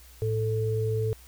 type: tone pair together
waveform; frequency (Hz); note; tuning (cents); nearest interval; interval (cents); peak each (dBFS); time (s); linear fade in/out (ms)
sine; 110.41 / 440; A2 / A4; +6 / 0; 2 octaves; 2394; -26 / -28; 0.22-1.13; 0
effects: added 62 Hz sine -50 dBFS peak until 1.27 s + white hiss -54 dBFS RMS until 1.27 s